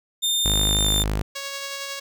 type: tone with pitch glide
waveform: sawtooth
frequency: 3619 to 3590 Hz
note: A7 to A7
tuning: +48 to +34 cents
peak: -17 dBFS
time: 0.22-1.04 s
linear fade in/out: 20 ms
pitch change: -14 cents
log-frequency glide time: 0.63-0.91 s
type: tone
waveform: sawtooth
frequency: 51.8 Hz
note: G#1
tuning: 4 cents flat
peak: -18 dBFS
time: 0.45-1.22 s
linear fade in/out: 5 ms
type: tone with tremolo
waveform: 5% pulse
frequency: 554.4 Hz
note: C#5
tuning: in tune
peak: -17 dBFS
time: 1.35-2 s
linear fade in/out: 10 ms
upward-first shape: sine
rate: 11 Hz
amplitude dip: 25%
effects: none